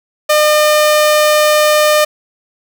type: tone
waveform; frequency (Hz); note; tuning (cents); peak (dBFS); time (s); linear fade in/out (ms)
sawtooth; 605; D#5; -49; -4; 0.29-2.05; 10
effects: none